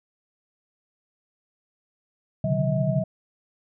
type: tone cluster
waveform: sine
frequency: 128.4 / 141.4 / 152.7 / 187.4 / 639 Hz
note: C3 / C#3 / D#3 / F#3 / D#5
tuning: -32 / +35 / -32 / +22 / +46 cents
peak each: -27 dBFS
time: 2.44-3.04 s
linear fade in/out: 5 ms
effects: none